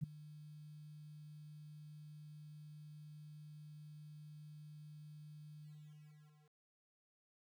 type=tone with ADSR envelope; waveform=sine; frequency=150.8 Hz; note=D3; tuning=46 cents sharp; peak=-33 dBFS; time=0.01-6.57 s; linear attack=25 ms; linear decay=8 ms; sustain=-19 dB; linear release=940 ms; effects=12-bit